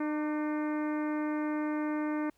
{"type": "harmonic tone with a mistuned harmonic", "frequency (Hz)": 302.9, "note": "D#4", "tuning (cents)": -46, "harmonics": [1, 2, 3, 4, 5, 6, 7, 8], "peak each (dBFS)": [-30, -40, -42, -44, -46, -48, -49, -56], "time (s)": [0, 2.3], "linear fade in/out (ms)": 5, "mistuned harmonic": 4, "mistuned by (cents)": -41, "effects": ["pink hiss -71 dBFS RMS until 2.37 s"]}